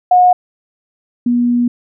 sine tone pair in turn, 724 / 241.6 Hz, F#5 / B3, -38 / -38 cents, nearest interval octave + perfect fifth, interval 1900 cents, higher first, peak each -5 / -10 dBFS, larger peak first, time 0.11-0.33 / 1.26-1.68 s, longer second, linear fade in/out 5 ms, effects none

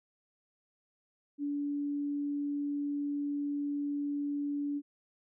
sine tone, 287.8 Hz, D4, 35 cents flat, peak -31 dBFS, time 1.38-4.82 s, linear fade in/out 50 ms, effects none

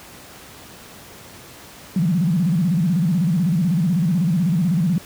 sine tone with vibrato, 171.6 Hz, F3, 30 cents flat, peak -15 dBFS, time 1.96-4.98 s, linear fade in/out 2 ms, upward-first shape square, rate 16 Hz, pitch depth 170 cents each way, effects pink hiss -41 dBFS RMS until 5.05 s + high-pass 80 Hz 12 dB/octave

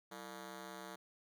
10% pulse ring-modulated tone, 261.2 Hz, C4, 3 cents flat, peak -36 dBFS, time 0.11-0.96 s, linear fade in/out 10 ms, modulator 72.8 Hz, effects none

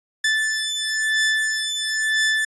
sawtooth beating tone pair, 1753 / 1754 Hz, A6 / A6, -7 / -6 cents, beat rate 1 Hz, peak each -19 dBFS, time 0.24-2.45 s, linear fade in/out 5 ms, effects resampled to 22050 Hz

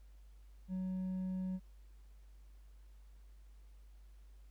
sine tone with hard clipping, 186 Hz, F#3, 9 cents sharp, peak -37 dBFS, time 0.68-1.6 s, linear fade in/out 50 ms, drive 2 dB, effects added 50 Hz sine -55 dBFS peak until 4.5 s + pink hiss -75 dBFS RMS until 4.5 s

